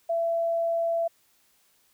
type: tone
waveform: sine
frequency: 670 Hz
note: E5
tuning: 28 cents sharp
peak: -23 dBFS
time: 0.09-1.08 s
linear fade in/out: 10 ms
effects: white hiss -65 dBFS RMS until 1.93 s